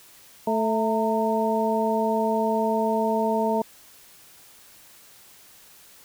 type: harmonic tone with a mistuned harmonic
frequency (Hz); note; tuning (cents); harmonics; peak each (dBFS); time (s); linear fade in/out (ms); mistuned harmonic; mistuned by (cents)
220; A3; 0; 1 / 2 / 3 / 4; -26 / -26 / -26 / -26; 0.47-3.62; 5; 4; +64
effects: white hiss -51 dBFS RMS until 6.04 s